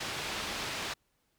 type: low-pass noise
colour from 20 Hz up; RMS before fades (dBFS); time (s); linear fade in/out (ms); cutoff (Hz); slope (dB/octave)
white; -37; 0-0.94; 10; 3900; 12
effects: pink hiss -75 dBFS RMS until 1.38 s